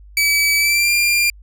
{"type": "tone with pitch glide", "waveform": "sawtooth", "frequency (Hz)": [2293, 2393], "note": ["D7", "D7"], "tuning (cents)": [-42, 32], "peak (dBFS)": -10, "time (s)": [0.17, 1.3], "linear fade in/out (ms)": 2, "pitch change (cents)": 74, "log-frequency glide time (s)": [0.57, 0.92], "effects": ["added 50 Hz sine -39 dBFS peak until 1.42 s"]}